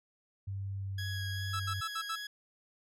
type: tone with pitch glide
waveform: sine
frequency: 98 to 97.27 Hz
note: G2 to G2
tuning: 0 to -13 cents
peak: -35 dBFS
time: 0.47-1.81 s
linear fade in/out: 10 ms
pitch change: -13 cents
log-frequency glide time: 0.78-0.85 s
type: tone with vibrato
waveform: 20% pulse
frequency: 1662 Hz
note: G#6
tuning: 1 cent sharp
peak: -34 dBFS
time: 0.98-2.27 s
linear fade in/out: 5 ms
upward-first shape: sine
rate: 2.6 Hz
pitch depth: 11 cents each way
type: tone bursts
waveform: 45% pulse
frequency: 1318.5 Hz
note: E6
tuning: in tune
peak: -34 dBFS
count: 5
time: 1.53-2.159 s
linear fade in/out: 10 ms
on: 69 ms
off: 71 ms
effects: low-pass 11000 Hz 12 dB/octave